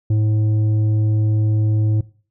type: tone with tanh clipping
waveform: sine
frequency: 107.5 Hz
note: A2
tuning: 40 cents flat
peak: -15 dBFS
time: 0.1-2.01 s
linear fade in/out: 5 ms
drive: 7 dB
effects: noise-tail reverb RT60 0.4 s tail -20 dB re dry